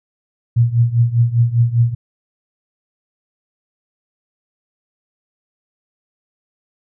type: tone with tremolo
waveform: sine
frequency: 118.2 Hz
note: A#2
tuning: 24 cents sharp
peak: -7 dBFS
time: 0.56-1.95 s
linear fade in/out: 10 ms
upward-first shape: triangle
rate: 5 Hz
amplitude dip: 90%
effects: none